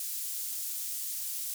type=high-pass noise; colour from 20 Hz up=pink; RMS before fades=-36 dBFS; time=0-1.54 s; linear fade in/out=2 ms; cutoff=8500 Hz; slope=12 dB/octave; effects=none